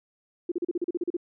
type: tone bursts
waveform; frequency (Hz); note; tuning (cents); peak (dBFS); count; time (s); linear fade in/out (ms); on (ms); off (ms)
sine; 348.3; F4; -5; -24; 11; 0.49-1.168; 5; 28; 37
effects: none